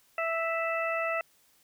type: harmonic tone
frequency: 659.3 Hz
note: E5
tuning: in tune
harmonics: 1 / 2 / 3 / 4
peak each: -31 / -33 / -35 / -35 dBFS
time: 0.18-1.21 s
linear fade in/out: 2 ms
effects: white hiss -65 dBFS RMS until 1.63 s